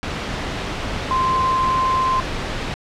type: tone in noise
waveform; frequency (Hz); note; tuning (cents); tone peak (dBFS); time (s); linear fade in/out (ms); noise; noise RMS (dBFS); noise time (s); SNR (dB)
sine; 1042; C6; -7; -16; 1.11-2.2; 0; pink; -25; 0.03-2.74; +6
effects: low-pass 4000 Hz 12 dB/octave